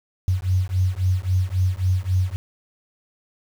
sine beating tone pair, 90.8 / 94.5 Hz, F#2 / F#2, -32 / +37 cents, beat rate 3.7 Hz, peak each -21 dBFS, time 0.28-2.36 s, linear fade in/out 0 ms, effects 7-bit

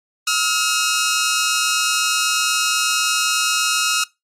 10% pulse tone pair together, 1281.9 / 1410 Hz, E6 / F6, -49 / +16 cents, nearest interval major second, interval 165 cents, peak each -11 dBFS, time 0.27-4.04 s, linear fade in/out 5 ms, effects noise-tail reverb RT60 0.2 s tail -21 dB re dry + MP3 64 kbps

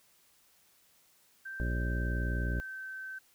sine tone with pitch glide, 1566 to 1542.7 Hz, G6 to G6, -2 to -28 cents, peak -39 dBFS, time 1.45-3.19 s, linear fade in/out 10 ms, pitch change -26 cents, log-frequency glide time 1.56-2.9 s
harmonic tone, 59.9 Hz, A#1, 48 cents sharp, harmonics 1 / 2 / 3 / 4 / 5 / 6 / 7 / 9 / 10, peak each -31 / -37 / -41 / -43 / -45 / -47 / -48 / -50 / -51 dBFS, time 1.6-2.6 s, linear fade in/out 0 ms
effects white hiss -66 dBFS RMS until 3.34 s

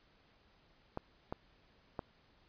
clicks, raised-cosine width 1 ms, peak -24 dBFS, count 3, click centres 0.974 / 1.325 / 1.992 s, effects pink hiss -68 dBFS RMS until 2.48 s + resampled to 11025 Hz

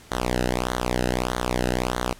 sawtooth tone with flanger, 61.74 Hz, B1, in tune, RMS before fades -25 dBFS, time 0.11-2.13 s, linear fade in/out 5 ms, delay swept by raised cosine 0.39 to 0.9 ms, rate 1.6 Hz, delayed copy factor -0.9, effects pink hiss -49 dBFS RMS until 2.19 s + low-pass 12000 Hz 12 dB/octave

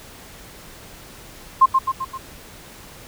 sine tone with echo, 1058 Hz, C6, 19 cents sharp, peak -7 dBFS, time 1.61-1.66 s, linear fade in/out 10 ms, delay 130 ms, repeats 4, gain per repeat -5 dB, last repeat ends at 2.18 s, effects pink hiss -42 dBFS RMS until 3.07 s

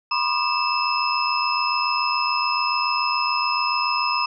sine tone cluster, 982 / 1069 / 1210 / 2635 / 5140 Hz, B5 / C6 / D#6 / E7 / E8, -10 / +37 / -49 / -1 / -45 cents, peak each -26 dBFS, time 0.11-4.26 s, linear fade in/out 5 ms, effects none

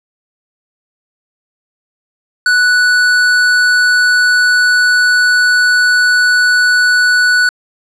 square tone, 1480 Hz, F#6, in tune, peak -8 dBFS, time 2.46-7.49 s, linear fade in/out 2 ms, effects low-pass 7000 Hz 12 dB/octave

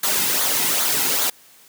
white noise with flanger, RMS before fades -20 dBFS, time 0.03-1.3 s, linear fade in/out 5 ms, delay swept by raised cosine 0.37 to 1.77 ms, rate 2.5 Hz, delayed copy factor -0.55, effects white hiss -50 dBFS RMS until 1.68 s + high-pass 100 Hz 12 dB/octave

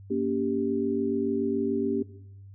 sine chord, G diminished, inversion first, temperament just, 235.2 / 282.2 / 392 Hz, Bb3 / Db4 / G4, +16 / +31 / 0 cents, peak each -29 / -29 / -28 dBFS, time 0.1-2.03 s, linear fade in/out 10 ms, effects noise-tail reverb RT60 0.8 s tail -17 dB re dry + added 98 Hz sine -44 dBFS peak until 2.54 s

